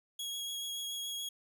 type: tone with vibrato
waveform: sawtooth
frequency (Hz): 3313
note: G#7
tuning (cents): -5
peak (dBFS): -34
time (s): 0.19-1.29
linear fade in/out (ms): 5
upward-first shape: triangle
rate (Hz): 7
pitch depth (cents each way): 15
effects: none